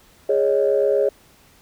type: chord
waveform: sine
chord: Ab suspended fourth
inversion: none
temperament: equal with one note detuned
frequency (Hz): 412.9 / 554.4 / 622.3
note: Ab4 / Db5 / Eb5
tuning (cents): -10 / 0 / 0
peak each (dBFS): -18 / -18 / -23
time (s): 0.29-1.09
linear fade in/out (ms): 5
effects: tanh soft clip ceiling -7 dBFS + pink hiss -53 dBFS RMS until 1.61 s